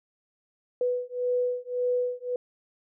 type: beating tone pair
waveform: sine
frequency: 493.6 / 495.4 Hz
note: B4 / B4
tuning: -1 / +5 cents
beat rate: 1.8 Hz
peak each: -28 dBFS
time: 0.81-2.36 s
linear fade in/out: 2 ms
effects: none